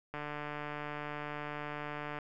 click train, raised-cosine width 0.5 ms, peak -25 dBFS, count 304, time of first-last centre 0.14-2.187 s, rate 148 Hz, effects none

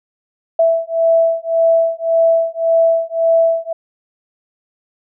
sine beating tone pair, 659.3 / 661.1 Hz, E5 / E5, 0 / +5 cents, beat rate 1.8 Hz, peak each -14 dBFS, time 0.59-3.73 s, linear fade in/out 5 ms, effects none

